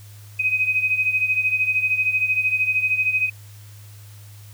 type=beating tone pair; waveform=sine; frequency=2514 / 2527 Hz; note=D#7 / D#7; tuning=+17 / +26 cents; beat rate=13 Hz; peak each=-19 / -24 dBFS; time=0.39-3.3 s; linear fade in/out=10 ms; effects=added 103 Hz sine -40 dBFS peak until 4.53 s + white hiss -50 dBFS RMS until 4.53 s